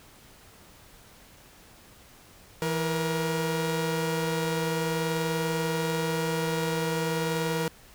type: tone pair together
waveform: sawtooth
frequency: 164.81 / 474 Hz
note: E3 / A#4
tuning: 0 / +29 cents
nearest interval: octave + tritone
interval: 1829 cents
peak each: -25 dBFS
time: 2.62-7.68 s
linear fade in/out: 0 ms
effects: pink hiss -53 dBFS RMS until 7.94 s